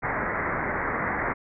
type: low-pass noise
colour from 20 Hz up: white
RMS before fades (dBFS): -28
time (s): 0.02-1.34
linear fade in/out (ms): 20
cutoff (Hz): 2100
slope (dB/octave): 96
effects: none